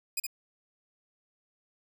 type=tone with echo; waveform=5% pulse; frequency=2475 Hz; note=D#7; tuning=10 cents flat; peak=-19 dBFS; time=0.17-0.2 s; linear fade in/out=5 ms; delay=67 ms; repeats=1; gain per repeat=-4 dB; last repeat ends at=0.267 s; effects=none